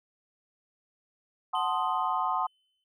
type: chord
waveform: sine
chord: F# diminished seventh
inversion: none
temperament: equal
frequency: 740 / 880 / 1046.5 / 1244.5 Hz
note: F#5 / A5 / C6 / Eb6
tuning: 0 / 0 / 0 / 0 cents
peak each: -32 / -32 / -30 / -32 dBFS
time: 1.53-2.47 s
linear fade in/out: 10 ms
type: tone with exponential decay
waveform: triangle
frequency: 3044 Hz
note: F#7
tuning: 48 cents sharp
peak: -36 dBFS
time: 1.55-2.84 s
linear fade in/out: 2 ms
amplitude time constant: 280 ms
effects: none